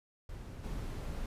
brown noise with level steps, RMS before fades -45 / -39 dBFS, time 0.29-1.26 s, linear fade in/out 2 ms, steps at 0.63 s, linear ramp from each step 20 ms, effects resampled to 32000 Hz

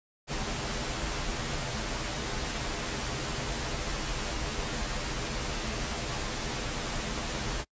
pink noise with comb filter, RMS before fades -33 dBFS, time 0.27-7.65 s, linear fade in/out 50 ms, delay 11 ms, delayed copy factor -0.6, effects noise-tail reverb RT60 0.1 s tail -25 dB re dry + resampled to 16000 Hz

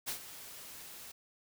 white noise with ADSR envelope, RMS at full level -36 dBFS, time 0.06-1.12 s, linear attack 27 ms, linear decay 94 ms, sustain -13 dB, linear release 9 ms, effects none

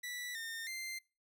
sawtooth tone with pitch steps, 1963 / 1821 / 2087 Hz, B6 / A#6 / C7, -11 / -41 / -5 cents, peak -37 dBFS, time 0.03-0.99 s, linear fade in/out 10 ms, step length 320 ms, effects noise-tail reverb RT60 0.3 s tail -23 dB re dry

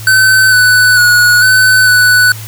square tone with pitch steps, 1526 / 1493 / 1459 / 1510 / 1488 Hz, G6 / F#6 / F#6 / F#6 / F#6, -47 / +15 / -25 / +35 / +9 cents, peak -5 dBFS, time 0.07-2.32 s, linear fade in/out 2 ms, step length 450 ms, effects added 109 Hz sine -24 dBFS peak until 2.47 s + white hiss -30 dBFS RMS until 2.47 s

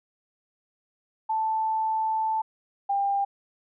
sine tone pair in turn, 880 / 797.2 Hz, A5 / G5, 0 / +29 cents, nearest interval major second, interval 171 cents, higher first, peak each -23 / -22 dBFS, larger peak second, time 1.29-2.42 / 2.89-3.25 s, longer first, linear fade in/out 10 ms, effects none

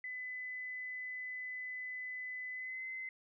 sine tone with pitch glide, 2008 to 2051 Hz, B6 to C7, +28 to -35 cents, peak -40 dBFS, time 0.04-3.09 s, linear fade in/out 2 ms, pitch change +37 cents, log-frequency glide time 2.52-2.85 s, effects none

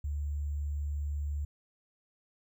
sine tone with sample-and-hold, 72.9 Hz, D2, 12 cents flat, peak -31 dBFS, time 0.04-1.45 s, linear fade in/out 5 ms, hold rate 7350 Hz, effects none

